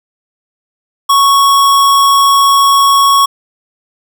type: tone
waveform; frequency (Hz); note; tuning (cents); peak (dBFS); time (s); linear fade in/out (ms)
square; 1108.7; C#6; 0; -6; 1.09-3.26; 10
effects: none